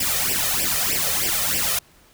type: noise with flanger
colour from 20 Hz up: white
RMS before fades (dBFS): -22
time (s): 0-1.79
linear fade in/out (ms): 5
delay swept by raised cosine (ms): 0.37 to 1.67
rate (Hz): 3.2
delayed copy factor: +0.9
effects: pink hiss -54 dBFS RMS until 2.13 s